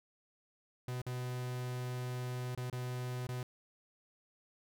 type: tone with dropouts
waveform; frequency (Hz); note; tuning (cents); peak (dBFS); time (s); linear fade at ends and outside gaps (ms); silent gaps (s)
45% pulse; 125.2; B2; +24; -37; 0.88-3.43; 2; 1.017-1.065 / 2.55-2.575 / 2.7-2.727 / 3.269-3.289
effects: none